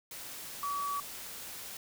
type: tone in noise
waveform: sine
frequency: 1140 Hz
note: C#6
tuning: 48 cents sharp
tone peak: -32 dBFS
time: 0.63-1 s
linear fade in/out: 2 ms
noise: white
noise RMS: -44 dBFS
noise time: 0.11-1.77 s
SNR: +9 dB
effects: none